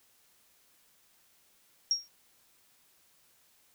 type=tone with exponential decay; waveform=sine; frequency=5588 Hz; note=F8; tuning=in tune; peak=-21 dBFS; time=1.91-2.08 s; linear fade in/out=1 ms; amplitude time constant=36 ms; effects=white hiss -66 dBFS RMS until 3.74 s